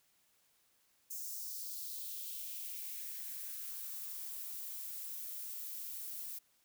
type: noise with high-pass filter sweep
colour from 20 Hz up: violet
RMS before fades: -44 dBFS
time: 1.1-6.39 s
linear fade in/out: 10 ms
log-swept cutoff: 6600 to 230 Hz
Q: 2.3
effects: white hiss -73 dBFS RMS until 6.64 s